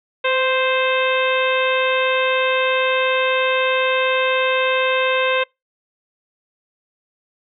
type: harmonic tone with a mistuned harmonic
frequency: 523 Hz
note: C5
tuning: 1 cent flat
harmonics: 1 / 2 / 3 / 4 / 5 / 6 / 7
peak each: -19 / -23 / -24 / -26 / -23 / -30 / -29 dBFS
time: 0.24-5.44 s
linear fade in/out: 10 ms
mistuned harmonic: 1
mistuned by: -22 cents
effects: noise-tail reverb RT60 0.2 s tail -25 dB re dry